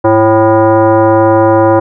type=tone with frequency modulation; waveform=sine; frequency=104.7 Hz; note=G#2; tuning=15 cents sharp; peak=-4 dBFS; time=0.04-1.8 s; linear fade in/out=10 ms; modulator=441 Hz; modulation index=1.9; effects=none